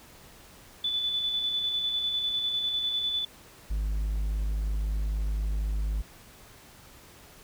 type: tone with tremolo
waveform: sine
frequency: 3482 Hz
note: A7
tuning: 19 cents flat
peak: -25 dBFS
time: 0.84-3.25 s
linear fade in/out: 5 ms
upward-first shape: square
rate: 10 Hz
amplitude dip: 30%
type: tone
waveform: triangle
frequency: 51.91 Hz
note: G#1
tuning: in tune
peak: -24 dBFS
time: 3.7-6.02 s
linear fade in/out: 10 ms
effects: pink hiss -52 dBFS RMS until 7.43 s